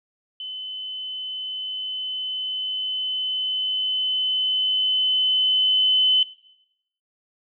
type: tone with level ramp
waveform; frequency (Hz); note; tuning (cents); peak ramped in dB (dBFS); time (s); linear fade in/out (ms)
sine; 3033; F#7; +42; -30 to -14; 0.4-6.23; 2
effects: noise-tail reverb RT60 0.8 s tail -18 dB re dry